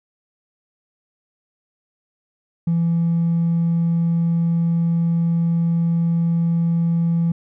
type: tone with hard clipping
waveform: sine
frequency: 168 Hz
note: E3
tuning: 33 cents sharp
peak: -16 dBFS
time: 2.67-7.32 s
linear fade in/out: 5 ms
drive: 1 dB
effects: none